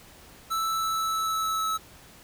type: tone with pitch glide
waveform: square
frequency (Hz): 1318.5 to 1300.3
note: E6 to E6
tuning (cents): 0 to -24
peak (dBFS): -26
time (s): 0.5-1.78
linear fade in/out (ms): 20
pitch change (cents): -24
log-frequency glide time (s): 0.69-1.67
effects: pink hiss -51 dBFS RMS until 2.23 s